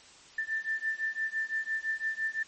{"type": "beating tone pair", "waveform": "sine", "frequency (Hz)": [1774, 1779.9], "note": ["A6", "A6"], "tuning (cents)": [14, 19], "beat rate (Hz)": 5.9, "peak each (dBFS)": [-33, -33], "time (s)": [0.38, 2.43], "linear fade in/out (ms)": 5, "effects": ["white hiss -54 dBFS RMS until 2.47 s", "MP3 32 kbps"]}